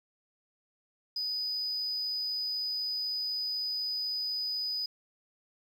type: tone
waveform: sine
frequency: 4978 Hz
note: D#8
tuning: in tune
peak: -29 dBFS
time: 1.16-4.86 s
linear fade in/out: 5 ms
effects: tanh soft clip ceiling -28 dBFS + 10-bit